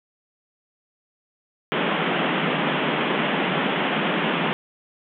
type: band-pass noise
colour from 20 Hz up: pink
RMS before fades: -23 dBFS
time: 1.72-4.53 s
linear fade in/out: 0 ms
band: 150 to 3400 Hz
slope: 96 dB/octave
effects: none